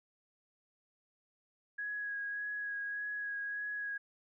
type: tone with vibrato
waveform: sine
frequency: 1661.2 Hz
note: G#6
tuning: in tune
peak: -36 dBFS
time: 1.78-3.98 s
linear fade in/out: 10 ms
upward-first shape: sine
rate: 1.7 Hz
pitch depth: 16 cents each way
effects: none